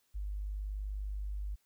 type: tone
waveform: sine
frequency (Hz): 50.4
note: G1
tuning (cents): +49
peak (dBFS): -35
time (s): 0.14-1.56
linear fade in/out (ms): 20
effects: white hiss -75 dBFS RMS until 1.65 s